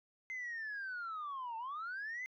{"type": "linear two-way sweep", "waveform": "sine", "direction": "down then up", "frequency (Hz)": [2083, 882, 2083], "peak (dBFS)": -38, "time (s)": [0.3, 2.26], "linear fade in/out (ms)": 0, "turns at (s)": 1.57, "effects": ["tanh soft clip ceiling -37 dBFS"]}